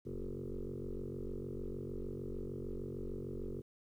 sine tone with frequency modulation, 185 Hz, F#3, in tune, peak -38 dBFS, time 0.05-3.62 s, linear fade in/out 20 ms, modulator 46.6 Hz, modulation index 5.5, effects tanh soft clip ceiling -34 dBFS + 12-bit

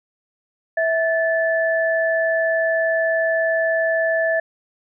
sine tone pair together, 653 / 1743.3 Hz, E5 / A6, -17 / -17 cents, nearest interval octave + perfect fourth, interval 1700 cents, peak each -18 / -21 dBFS, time 0.77-4.4 s, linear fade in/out 5 ms, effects none

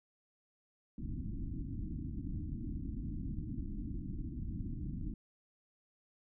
pink low-pass noise, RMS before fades -40 dBFS, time 0.98-5.14 s, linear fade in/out 2 ms, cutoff 320 Hz, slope 96 dB/octave, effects none

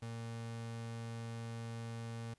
35% pulse tone, 115.2 Hz, A#2, 20 cents flat, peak -40 dBFS, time 0.02-2.34 s, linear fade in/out 5 ms, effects pink hiss -75 dBFS RMS until 2.38 s + resampled to 24000 Hz

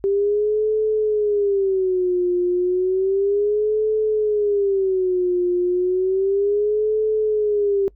sine tone with vibrato, 392 Hz, G4, in tune, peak -16 dBFS, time 0.04-7.88 s, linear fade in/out 0 ms, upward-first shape sine, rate 0.32 Hz, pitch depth 170 cents each way, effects noise-tail reverb RT60 0.1 s tail -23 dB re dry + added 50 Hz sine -48 dBFS peak until 7.95 s

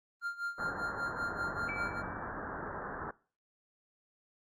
triangle tone with tremolo, 1396.9 Hz, F6, in tune, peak -31 dBFS, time 0.21-2.03 s, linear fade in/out 50 ms, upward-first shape sine, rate 5.1 Hz, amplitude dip 85%
white low-pass noise, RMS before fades -41 dBFS, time 0.58-3.11 s, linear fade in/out 5 ms, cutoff 1700 Hz, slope 96 dB/octave
click train, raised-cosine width 3 ms, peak -35 dBFS, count 36, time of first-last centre 1.42-2.168 s, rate 46.8 Hz
sine tone with exponential decay, 2306 Hz, D7, 32 cents flat, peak -35 dBFS, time 1.69-2.29 s, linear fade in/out 1 ms, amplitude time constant 130 ms
effects noise-tail reverb RT60 0.4 s tail -22 dB re dry + Opus 24 kbps

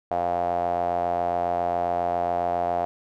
sawtooth tone with band-pass filter, 87.31 Hz, F2, in tune, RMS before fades -25 dBFS, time 0.11-2.85 s, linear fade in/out 0 ms, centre 700 Hz, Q 7.8, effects none

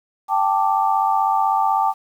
sine chord, G suspended second, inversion none, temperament equal, 784 / 880 / 1174.7 Hz, G5 / A5 / D6, 0 / 0 / 0 cents, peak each -19 / -19 / -22 dBFS, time 0.28-1.94 s, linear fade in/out 50 ms, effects 8-bit

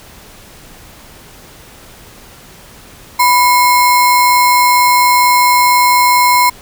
sine tone with sample-and-hold, 987.8 Hz, B5, in tune, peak -6 dBFS, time 3.19-6.5 s, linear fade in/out 10 ms, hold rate 3150 Hz, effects pink hiss -38 dBFS RMS until 6.61 s

